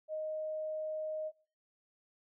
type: tone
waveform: sine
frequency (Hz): 622.3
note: D#5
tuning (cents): 0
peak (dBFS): -35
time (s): 0.08-1.32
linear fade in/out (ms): 50
effects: noise-tail reverb RT60 0.4 s tail -22 dB re dry